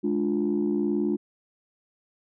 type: chord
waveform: sine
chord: D diminished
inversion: second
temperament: just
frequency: 211.4 / 293.7 / 352.4 Hz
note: Ab3 / D4 / F4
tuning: +31 / 0 / +16 cents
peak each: -26 dBFS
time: 0.03-1.17 s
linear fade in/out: 20 ms
effects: tanh soft clip ceiling -16 dBFS